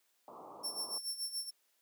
white low-pass noise, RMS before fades -50 dBFS, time 0.28-0.98 s, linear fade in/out 0 ms, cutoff 1200 Hz, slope 96 dB/octave
25% pulse tone with tremolo, 5420 Hz, E8, 47 cents sharp, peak -30 dBFS, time 0.63-1.51 s, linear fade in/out 20 ms, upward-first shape sine, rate 7 Hz, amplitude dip 75%
effects white hiss -75 dBFS RMS until 1.81 s + high-pass 300 Hz 12 dB/octave

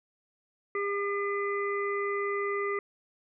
harmonic tone, 402.8 Hz, G4, 47 cents sharp, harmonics 1 / 3 / 5 / 6, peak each -30 / -34 / -35 / -49 dBFS, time 0.75-2.79 s, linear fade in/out 2 ms, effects none

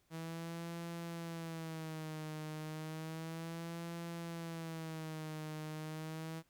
sawtooth tone with vibrato, 161.8 Hz, E3, 32 cents flat, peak -38 dBFS, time 0.1-6.43 s, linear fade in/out 50 ms, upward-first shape sine, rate 0.32 Hz, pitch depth 78 cents each way, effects pink hiss -75 dBFS RMS until 6.49 s

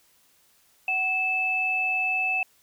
sine tone pair together, 750.1 / 2624 Hz, F#5 / E7, +23 / -9 cents, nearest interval octave + minor seventh, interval 2168 cents, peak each -31 / -23 dBFS, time 0.88-2.43 s, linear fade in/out 2 ms, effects white hiss -62 dBFS RMS until 2.62 s

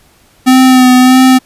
square tone with vibrato, 255.8 Hz, C4, 39 cents flat, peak -3 dBFS, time 0.46-1.39 s, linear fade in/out 20 ms, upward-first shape sine, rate 1.6 Hz, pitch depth 25 cents each way, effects pink hiss -47 dBFS RMS until 1.45 s + resampled to 32000 Hz

